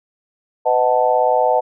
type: chord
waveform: sine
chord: B dominant seventh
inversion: none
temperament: equal with one note detuned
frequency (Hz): 504.8 / 622.3 / 740 / 880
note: B4 / D#5 / F#5 / A5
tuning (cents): +38 / 0 / 0 / 0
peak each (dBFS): -18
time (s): 0.65-1.61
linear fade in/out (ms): 20
effects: none